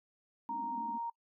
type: band-pass noise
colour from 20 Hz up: white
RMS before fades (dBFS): -47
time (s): 0.49-0.98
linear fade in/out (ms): 0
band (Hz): 210 to 300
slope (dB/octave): 96
type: tone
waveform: sine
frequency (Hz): 932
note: A#5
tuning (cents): -1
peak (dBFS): -35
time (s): 0.49-1.1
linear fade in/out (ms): 5
effects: noise-tail reverb RT60 0.1 s tail -25 dB re dry